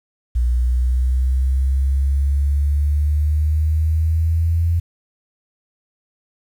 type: exponential sweep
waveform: sine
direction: up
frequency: 60 to 84.8 Hz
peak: -14 dBFS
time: 0.35-4.8 s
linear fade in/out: 10 ms
effects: 8-bit